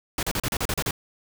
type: noise bursts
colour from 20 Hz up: pink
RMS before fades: -26 dBFS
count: 9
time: 0.18-0.909 s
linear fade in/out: 2 ms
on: 49 ms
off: 36 ms
effects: none